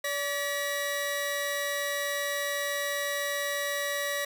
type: tone pair together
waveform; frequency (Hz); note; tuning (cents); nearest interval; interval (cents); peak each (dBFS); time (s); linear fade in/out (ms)
sawtooth; 574.2 / 1930; D5 / B6; -39 / -40; octave + major sixth; 2099; -28; 0.04-4.25; 5
effects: none